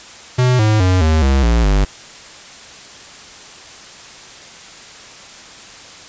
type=tone with pitch steps; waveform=square; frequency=125.9 / 107.72 / 92.16 / 78.86 / 67.47 / 57.73 / 49.39 Hz; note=B2 / A2 / F#2 / D#2 / C#2 / A#1 / G1; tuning=+34 / -36 / -6 / +24 / -46 / -16 / +14 cents; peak=-11 dBFS; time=0.38-1.85 s; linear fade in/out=10 ms; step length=210 ms; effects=white hiss -37 dBFS RMS until 6.08 s + resampled to 16000 Hz